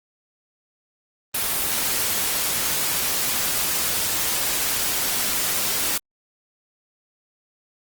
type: noise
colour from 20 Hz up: white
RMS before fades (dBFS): -23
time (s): 1.34-5.98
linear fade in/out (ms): 5
effects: Opus 24 kbps